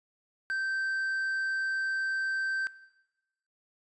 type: tone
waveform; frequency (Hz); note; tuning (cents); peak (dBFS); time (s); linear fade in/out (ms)
triangle; 1558; G6; -11; -27; 0.5-2.67; 0
effects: noise-tail reverb RT60 1.0 s tail -19 dB re dry + resampled to 22050 Hz